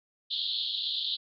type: band-pass noise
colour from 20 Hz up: pink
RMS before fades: -32 dBFS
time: 0.3-1.17 s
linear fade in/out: 20 ms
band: 3200 to 4300 Hz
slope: 96 dB/octave
effects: none